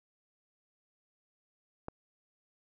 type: click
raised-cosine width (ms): 1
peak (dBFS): -24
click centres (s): 1.884
effects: none